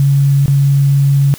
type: tone with dropouts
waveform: sine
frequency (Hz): 139.4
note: C#3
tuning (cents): +10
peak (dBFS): -7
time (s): 0-1.34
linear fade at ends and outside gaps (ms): 0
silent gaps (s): 0.459-0.481
effects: white hiss -35 dBFS RMS until 1.38 s